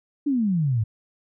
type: exponential sweep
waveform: sine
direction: down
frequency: 299.9 to 103.5 Hz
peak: -19 dBFS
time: 0.26-0.84 s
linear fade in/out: 10 ms
effects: none